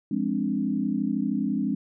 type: chord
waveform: sine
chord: D half-diminished seventh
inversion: first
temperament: equal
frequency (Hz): 174.61 / 207.7 / 261.6 / 293.7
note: F3 / Ab3 / C4 / D4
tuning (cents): 0 / 0 / 0 / 0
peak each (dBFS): -33 / -27 / -28 / -30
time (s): 0.11-1.75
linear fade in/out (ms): 5
effects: none